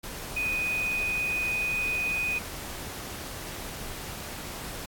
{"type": "tone in noise", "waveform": "sine", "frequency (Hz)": 2489, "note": "D#7", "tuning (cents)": 0, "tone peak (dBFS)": -26, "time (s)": [0.36, 2.39], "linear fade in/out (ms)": 10, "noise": "pink", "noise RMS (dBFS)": -38, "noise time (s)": [0.03, 4.86], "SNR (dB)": 9, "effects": ["AAC 64 kbps"]}